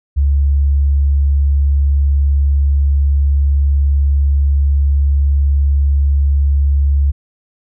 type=tone; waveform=sine; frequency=70.3 Hz; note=C#2; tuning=25 cents sharp; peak=-9 dBFS; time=0.16-7.12 s; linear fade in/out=20 ms; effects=none